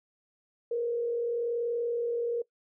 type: tone with frequency modulation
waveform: sine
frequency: 471.9 Hz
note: A#4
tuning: 21 cents sharp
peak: -27 dBFS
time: 0.71-2.42 s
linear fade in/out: 5 ms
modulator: 40.9 Hz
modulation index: 0.37
effects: noise-tail reverb RT60 0.1 s tail -21 dB re dry